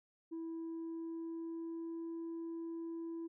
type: tone with pitch glide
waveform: sine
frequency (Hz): 328.3 to 331.9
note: E4 to E4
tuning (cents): -7 to +12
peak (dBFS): -38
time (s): 0.31-3.28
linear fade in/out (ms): 20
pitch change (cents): +19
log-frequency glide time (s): 0.43-2.11
effects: tanh soft clip ceiling -39 dBFS